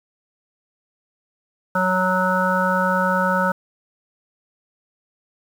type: harmonic tone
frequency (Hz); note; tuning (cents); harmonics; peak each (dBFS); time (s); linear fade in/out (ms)
185; F#3; 0; 1 / 3 / 5 / 7 / 8; -23 / -23 / -23 / -23 / -23; 1.75-3.52; 5
effects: 7-bit